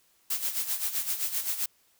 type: noise with tremolo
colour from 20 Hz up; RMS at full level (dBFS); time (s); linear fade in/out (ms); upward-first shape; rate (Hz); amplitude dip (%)
blue; -28; 0.3-1.66; 5; sine; 7.7; 70
effects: white hiss -66 dBFS RMS until 1.99 s